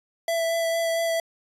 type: tone with vibrato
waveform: square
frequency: 664 Hz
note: E5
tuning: 12 cents sharp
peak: -23 dBFS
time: 0.28-1.2 s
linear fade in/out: 2 ms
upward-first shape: sine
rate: 4.4 Hz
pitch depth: 12 cents each way
effects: resampled to 32000 Hz